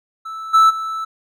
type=tone with level steps; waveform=triangle; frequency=1315 Hz; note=E6; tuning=5 cents flat; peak=-25 / -6 / -20 dBFS; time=0.25-1.05 s; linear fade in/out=10 ms; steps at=0.53 / 0.69 s; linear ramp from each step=20 ms; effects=none